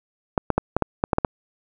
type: clicks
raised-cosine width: 1 ms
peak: -4 dBFS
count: 9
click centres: 0.378 / 0.503 / 0.58 / 0.766 / 0.823 / 1.039 / 1.132 / 1.184 / 1.248 s
effects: none